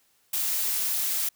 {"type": "noise", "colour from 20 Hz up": "blue", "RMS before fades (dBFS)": -27, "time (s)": [0.33, 1.29], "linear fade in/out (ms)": 5, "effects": ["white hiss -66 dBFS RMS until 1.35 s"]}